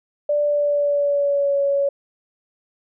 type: tone with pitch glide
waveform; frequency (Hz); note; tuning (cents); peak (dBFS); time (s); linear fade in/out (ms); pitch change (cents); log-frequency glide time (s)
sine; 587.3 to 560.5; D5 to C#5; 0 to +19; -16; 0.29-1.89; 5; -81; 0.42-1.6
effects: none